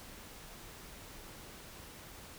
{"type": "silence", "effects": ["pink hiss -51 dBFS RMS until 2.38 s"]}